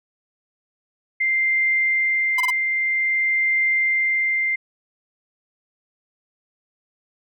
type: tone with tremolo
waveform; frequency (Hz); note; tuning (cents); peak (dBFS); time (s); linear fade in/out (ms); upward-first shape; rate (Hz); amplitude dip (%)
sine; 2093; C7; 0; -16; 1.2-4.56; 10; triangle; 0.51; 30
type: tone bursts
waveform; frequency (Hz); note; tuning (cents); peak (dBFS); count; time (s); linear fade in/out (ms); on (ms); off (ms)
45% pulse; 997; B5; +16; -21; 3; 2.38-2.505; 5; 25; 25
effects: none